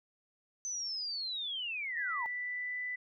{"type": "linear sweep", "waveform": "sine", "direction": "down", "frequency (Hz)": [6160, 866], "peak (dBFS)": -35, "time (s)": [0.65, 2.26], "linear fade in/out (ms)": 0}
{"type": "tone with pitch glide", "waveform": "sine", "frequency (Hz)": [1969, 1989.6], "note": ["B6", "B6"], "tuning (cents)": [-6, 12], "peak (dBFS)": -35, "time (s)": [1.96, 2.96], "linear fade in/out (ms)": 10, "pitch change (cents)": 18, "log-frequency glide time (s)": [2.17, 2.79]}
{"effects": []}